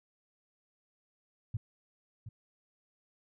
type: tone with echo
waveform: sine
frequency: 110 Hz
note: A2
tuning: in tune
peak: -30 dBFS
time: 1.54-1.57 s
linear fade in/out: 5 ms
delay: 720 ms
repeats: 1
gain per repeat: -11 dB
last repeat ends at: 2.29 s
effects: none

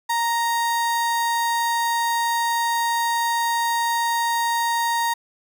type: tone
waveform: 35% pulse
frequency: 932.3 Hz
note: A#5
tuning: in tune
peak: -18 dBFS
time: 0.09-5.14 s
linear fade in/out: 10 ms
effects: none

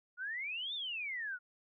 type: exponential two-way sweep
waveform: sine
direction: up then down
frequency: 1413 to 3673 to 1413 Hz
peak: -37 dBFS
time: 0.17-1.39 s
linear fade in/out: 50 ms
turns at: 0.74 s
effects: none

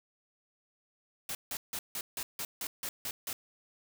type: noise bursts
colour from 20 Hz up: white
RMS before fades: -37 dBFS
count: 10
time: 1.29-3.33 s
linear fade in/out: 2 ms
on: 60 ms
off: 160 ms
effects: none

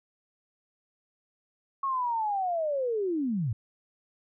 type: linear sweep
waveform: sine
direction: down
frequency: 1106 to 99 Hz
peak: -26 dBFS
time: 1.83-3.53 s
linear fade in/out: 5 ms
effects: none

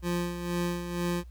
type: tone with tremolo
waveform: 25% pulse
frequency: 174.61 Hz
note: F3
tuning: in tune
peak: -23 dBFS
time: 0.02-1.24 s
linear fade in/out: 50 ms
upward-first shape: sine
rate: 2.1 Hz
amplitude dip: 60%
effects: added 60 Hz sine -43 dBFS peak until 1.3 s + pink hiss -68 dBFS RMS until 1.3 s

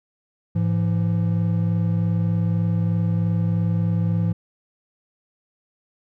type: tone pair together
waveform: triangle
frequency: 106.2 / 169.46 Hz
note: G#2 / E3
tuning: +39 / +48 cents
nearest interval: minor sixth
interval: 809 cents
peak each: -19 dBFS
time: 0.55-4.33 s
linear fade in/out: 10 ms
effects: none

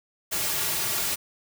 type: noise with comb filter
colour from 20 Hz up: white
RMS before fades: -27 dBFS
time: 0.31-1.16 s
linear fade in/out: 20 ms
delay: 3.9 ms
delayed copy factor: -0.8
effects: none

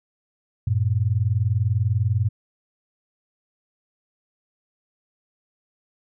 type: tone pair together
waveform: sine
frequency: 96 / 116.06 Hz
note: G2 / A#2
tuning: -36 / -7 cents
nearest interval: minor third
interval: 329 cents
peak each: -21 dBFS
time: 0.67-2.29 s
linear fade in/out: 5 ms
effects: none

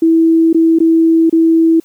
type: tone with dropouts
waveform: sine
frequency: 326.9 Hz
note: E4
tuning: 14 cents flat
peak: -6 dBFS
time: 0.02-1.8 s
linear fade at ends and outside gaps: 5 ms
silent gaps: 0.53-0.545 / 0.788-0.802 / 1.297-1.326 s
effects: white hiss -51 dBFS RMS until 1.84 s

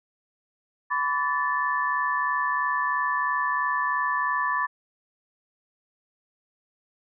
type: tone cluster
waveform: sine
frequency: 1001 / 1144 / 1752 Hz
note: B5 / D6 / A6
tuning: +23 / -46 / -8 cents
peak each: -27 dBFS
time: 0.9-4.67 s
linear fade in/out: 20 ms
effects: none

